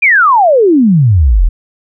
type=exponential sweep; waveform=sine; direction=down; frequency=2475 to 35.7 Hz; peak=-4 dBFS; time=0.02-1.49 s; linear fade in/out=10 ms; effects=none